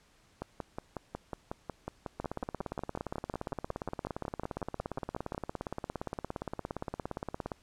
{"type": "two click trains", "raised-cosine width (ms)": 1, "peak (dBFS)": [-21, -22], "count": [93, 28], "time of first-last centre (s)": [[2.2, 7.518], [0.42, 5.347]], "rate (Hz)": [17.3, 5.48], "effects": ["pink hiss -65 dBFS RMS until 7.62 s", "low-pass 9000 Hz 12 dB/octave"]}